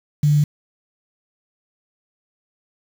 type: tone with quantisation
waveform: sine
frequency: 147.7 Hz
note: D3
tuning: 10 cents sharp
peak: -12 dBFS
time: 0.23-0.44 s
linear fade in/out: 5 ms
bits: 6
effects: none